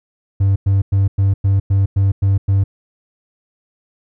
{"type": "tone bursts", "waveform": "triangle", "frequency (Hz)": 98, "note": "G2", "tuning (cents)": 0, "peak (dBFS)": -8, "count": 9, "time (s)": [0.4, 2.64], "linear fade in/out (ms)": 10, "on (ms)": 160, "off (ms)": 100, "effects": ["tanh soft clip ceiling -4 dBFS"]}